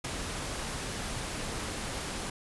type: noise with ADSR envelope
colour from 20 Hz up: pink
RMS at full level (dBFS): -32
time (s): 0.04-2.3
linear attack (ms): 7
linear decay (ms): 13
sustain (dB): -4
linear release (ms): 4
effects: resampled to 24000 Hz